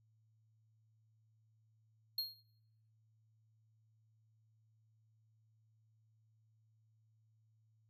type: tone with exponential decay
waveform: square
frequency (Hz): 4251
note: C8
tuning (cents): +27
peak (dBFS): -33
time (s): 2.18-2.41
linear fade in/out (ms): 5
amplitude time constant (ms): 49
effects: noise-tail reverb RT60 0.8 s tail -21 dB re dry + added 110 Hz sine -70 dBFS peak until 7.89 s

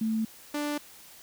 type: tone pair in turn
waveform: sine / sawtooth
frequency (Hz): 221.1 / 294.1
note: A3 / D4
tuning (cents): +9 / +3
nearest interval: perfect fourth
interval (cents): 494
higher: second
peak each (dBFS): -25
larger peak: neither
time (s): 0.01-0.25 / 0.54-0.78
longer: neither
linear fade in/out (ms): 5
effects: white hiss -51 dBFS RMS until 1.22 s

